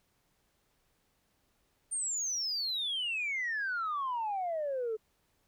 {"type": "exponential sweep", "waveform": "sine", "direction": "down", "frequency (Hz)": [9000, 426], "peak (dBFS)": -30, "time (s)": [1.91, 4.97], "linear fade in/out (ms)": 20, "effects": ["tanh soft clip ceiling -28 dBFS", "pink hiss -74 dBFS RMS until 5.47 s"]}